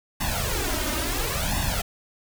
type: noise with flanger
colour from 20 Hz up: pink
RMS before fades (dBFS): -26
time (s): 0.2-1.82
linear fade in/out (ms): 10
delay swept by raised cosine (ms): 1.1 to 3.3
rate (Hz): 0.72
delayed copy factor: +1
effects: none